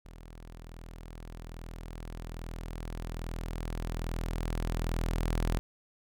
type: tone with level ramp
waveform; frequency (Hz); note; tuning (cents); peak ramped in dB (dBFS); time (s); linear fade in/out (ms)
sawtooth; 41.2; E1; 0; -43 to -23; 0.05-5.59; 0
effects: none